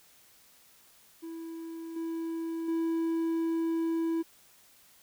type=tone with level steps; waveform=triangle; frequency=329 Hz; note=E4; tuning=3 cents flat; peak=-36 / -30 / -25 dBFS; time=1.22-4.23 s; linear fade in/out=20 ms; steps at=1.96 / 2.68 s; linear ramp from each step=5 ms; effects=white hiss -60 dBFS RMS until 5.02 s